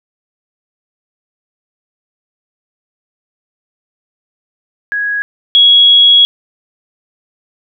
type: tone pair in turn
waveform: sine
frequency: 1661.2 / 3329 Hz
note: G#6 / G#7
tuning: 0 / +3 cents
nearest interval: octave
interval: 1203 cents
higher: second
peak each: -13 / -3 dBFS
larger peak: second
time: 4.92-5.22 / 5.55-6.25 s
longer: second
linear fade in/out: 0 ms
effects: none